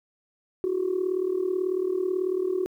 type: tone with amplitude modulation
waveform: sine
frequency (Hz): 370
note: F#4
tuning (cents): 0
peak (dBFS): -19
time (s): 0.64-2.66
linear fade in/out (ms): 0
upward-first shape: sine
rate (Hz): 38.2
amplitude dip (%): 80
effects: tanh soft clip ceiling -17 dBFS + 10-bit